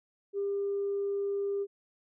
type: tone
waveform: sine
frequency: 400 Hz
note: G4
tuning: 35 cents sharp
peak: -28 dBFS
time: 0.33-1.67 s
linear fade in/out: 50 ms
effects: tanh soft clip ceiling -24 dBFS